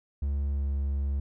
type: tone with pitch glide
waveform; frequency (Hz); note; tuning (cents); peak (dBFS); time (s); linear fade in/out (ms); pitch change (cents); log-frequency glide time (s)
triangle; 70.4 to 69.63; C#2 to C#2; +27 to +8; -24; 0.22-1.2; 5; -19; 0.52-0.64
effects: none